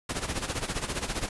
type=noise with tremolo; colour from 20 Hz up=pink; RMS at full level=-29 dBFS; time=0.09-1.29 s; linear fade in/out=5 ms; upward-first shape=sine; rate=15 Hz; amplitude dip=75%; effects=resampled to 24000 Hz